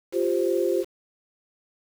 sine chord, F suspended second, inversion none, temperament equal, 349.2 / 392 / 523.3 Hz, F4 / G4 / C5, 0 / 0 / 0 cents, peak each -24 / -25 / -26 dBFS, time 0.12-0.85 s, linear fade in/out 50 ms, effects 7-bit

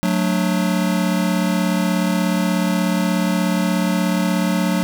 square chord, D major, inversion first, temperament just, 183.54 / 220.2 / 293.7 Hz, F#3 / A3 / D4, -14 / +2 / 0 cents, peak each -19 / -23 / -25 dBFS, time 0.03-4.83 s, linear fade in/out 0 ms, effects none

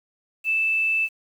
sine tone with quantisation, 2637 Hz, E7, in tune, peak -19 dBFS, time 0.44-1.09 s, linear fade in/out 50 ms, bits 8, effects none

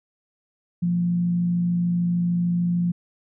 sine tone with frequency modulation, 174.61 Hz, F3, in tune, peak -19 dBFS, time 0.82-2.92 s, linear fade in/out 10 ms, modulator 53.4 Hz, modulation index 0.23, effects none

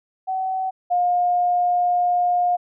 sine tone pair in turn, 756 / 711.6 Hz, F#5 / F5, +37 / +32 cents, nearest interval minor second, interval 105 cents, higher first, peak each -21 / -16 dBFS, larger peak second, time 0.27-0.71 / 0.9-2.57 s, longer second, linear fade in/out 20 ms, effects none

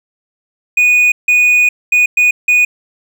triangle tone bursts at uneven times, 2475 Hz, D#7, 10 cents flat, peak -5 dBFS, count 5, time 0.77-1.12 / 1.28-1.69 / 1.92-2.06 / 2.17-2.31 / 2.48-2.65 s, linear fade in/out 5 ms, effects none

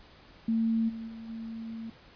sine tone with level steps, 225.8 Hz, A3, 45 cents sharp, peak -24 / -36 / -40 / -36 dBFS, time 0.48-1.9 s, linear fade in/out 5 ms, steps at 0.88 / 1.07 / 1.28 s, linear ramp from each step 20 ms, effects pink hiss -55 dBFS RMS until 2.15 s + resampled to 11025 Hz

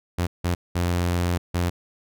sawtooth tone bursts at uneven times, 87.7 Hz, F2, 8 cents sharp, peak -17 dBFS, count 4, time 0.18-0.27 / 0.44-0.55 / 0.75-1.38 / 1.54-1.7 s, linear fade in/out 10 ms, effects none

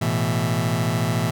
sawtooth chord, A suspended second, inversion none, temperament just, 110 / 123.75 / 165 Hz, A2 / B2 / E3, 0 / +4 / +2 cents, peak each -20 dBFS, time 0.01-1.31 s, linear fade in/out 10 ms, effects none

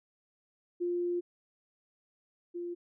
sine tone pair in turn, 350.8 / 348.2 Hz, F4 / F4, +8 / -5 cents, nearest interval unison, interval 13 cents, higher first, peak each -29 / -35 dBFS, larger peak first, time 0.8-1.21 / 2.54-2.75 s, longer first, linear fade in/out 20 ms, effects none

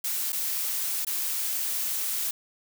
blue noise with dropouts, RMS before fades -29 dBFS, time 0.04-2.31 s, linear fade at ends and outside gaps 5 ms, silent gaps 0.322-0.328 / 1.049-1.068 s, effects none

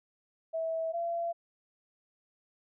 sine tone pair in turn, 651 / 679.9 Hz, E5 / F5, -22 / -47 cents, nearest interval minor second, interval 75 cents, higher second, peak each -30 / -30 dBFS, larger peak neither, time 0.53-0.93 / 0.93-1.33 s, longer neither, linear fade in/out 20 ms, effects none

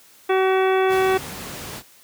harmonic tone, 378.8 Hz, F#4, 41 cents sharp, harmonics 1 / 2 / 3 / 4 / 5 / 6 / 7 / 9, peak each -17 / -23 / -27 / -29 / -31 / -33 / -34 / -36 dBFS, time 0.29-1.18 s, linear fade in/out 10 ms
pink noise, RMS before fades -33 dBFS, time 0.88-1.83 s, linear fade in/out 50 ms
effects white hiss -51 dBFS RMS until 2.03 s + high-pass 80 Hz 12 dB/octave

